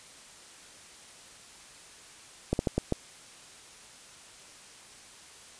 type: slowing click train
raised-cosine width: 2 ms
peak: -12 dBFS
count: 5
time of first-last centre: 2.53-2.924 s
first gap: 61 ms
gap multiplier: 1.33
effects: white hiss -51 dBFS RMS until 5.59 s + resampled to 22050 Hz